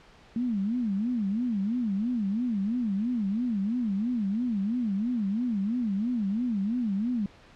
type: tone with vibrato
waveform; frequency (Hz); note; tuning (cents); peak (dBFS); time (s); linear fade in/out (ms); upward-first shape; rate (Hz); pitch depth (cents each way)
sine; 220; A3; 0; -25; 0.36-7.26; 2; sine; 3; 230
effects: pink hiss -54 dBFS RMS until 7.55 s + low-pass 4000 Hz 12 dB/octave